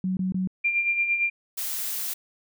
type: tone bursts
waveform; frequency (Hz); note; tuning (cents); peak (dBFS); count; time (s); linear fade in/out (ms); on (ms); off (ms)
sine; 186.3; F#3; +12; -23; 3; 0.04-0.474; 2; 130; 22
type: tone with tremolo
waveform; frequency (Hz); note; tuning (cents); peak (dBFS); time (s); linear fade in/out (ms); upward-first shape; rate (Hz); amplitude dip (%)
sine; 2385; D7; +26; -19; 0.64-1.3; 10; sine; 8.8; 55
type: noise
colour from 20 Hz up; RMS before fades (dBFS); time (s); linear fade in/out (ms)
blue; -30; 1.57-2.14; 10
effects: none